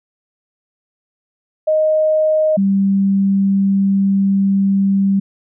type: tone pair in turn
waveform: sine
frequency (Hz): 622.3 / 196.01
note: D#5 / G3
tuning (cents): 0 / 0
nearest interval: octave + minor sixth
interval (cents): 2000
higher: first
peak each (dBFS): -11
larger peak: neither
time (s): 1.67-2.57 / 2.57-5.2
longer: second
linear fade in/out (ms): 10
effects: none